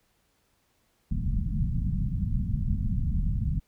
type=low-pass noise; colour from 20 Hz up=pink; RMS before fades=-27 dBFS; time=1.11-3.6 s; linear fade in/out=5 ms; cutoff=210 Hz; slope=48 dB/octave; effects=pink hiss -70 dBFS RMS until 3.67 s